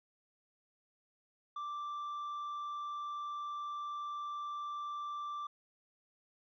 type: tone with tanh clipping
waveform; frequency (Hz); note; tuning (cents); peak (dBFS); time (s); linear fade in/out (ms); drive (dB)
triangle; 1174.7; D6; 0; -39; 1.56-5.47; 5; 8
effects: none